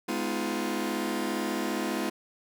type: chord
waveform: sawtooth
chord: F half-diminished seventh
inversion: first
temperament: just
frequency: 209.5 / 251.4 / 314.3 / 349.2 Hz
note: Ab3 / Cb4 / Eb4 / F4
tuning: +15 / +31 / +18 / 0 cents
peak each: -30 dBFS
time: 0.08-2.1 s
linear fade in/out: 10 ms
effects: none